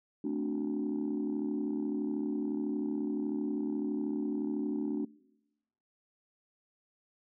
sine chord, D dominant seventh, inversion second, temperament equal, 220 / 261.6 / 293.7 / 370 Hz, A3 / C4 / D4 / F#4, 0 / 0 / 0 / 0 cents, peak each -36 / -38 / -32 / -38 dBFS, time 0.24-5.05 s, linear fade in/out 5 ms, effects noise-tail reverb RT60 1.0 s tail -24 dB re dry + tanh soft clip ceiling -25 dBFS

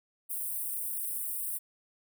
white high-pass noise, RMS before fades -35 dBFS, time 0.29-1.59 s, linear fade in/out 20 ms, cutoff 8500 Hz, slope 96 dB/octave, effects none

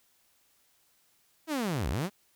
sawtooth linear two-way sweep, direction down then up, 331 to 51.91 to 213.6 Hz, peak -25 dBFS, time 1.47-2.1 s, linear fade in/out 50 ms, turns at 1.89 s, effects white hiss -68 dBFS RMS until 2.35 s

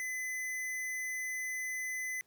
square tone, 2020 Hz, B6, 39 cents sharp, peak -36 dBFS, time 0-2.21 s, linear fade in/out 0 ms, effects pink hiss -72 dBFS RMS until 2.26 s + high-pass 100 Hz 12 dB/octave

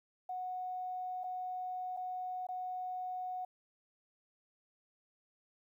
sine tone with dropouts, 735 Hz, F#5, 12 cents flat, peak -37 dBFS, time 0.29-3.45 s, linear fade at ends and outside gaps 5 ms, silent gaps 1.236-1.24 / 1.967-1.971 / 2.469-2.487 s, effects 12-bit

